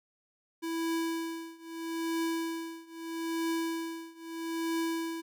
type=tone with tremolo; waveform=square; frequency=329.6 Hz; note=E4; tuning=in tune; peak=-29 dBFS; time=0.62-5.22 s; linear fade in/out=20 ms; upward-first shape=triangle; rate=0.78 Hz; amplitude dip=95%; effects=none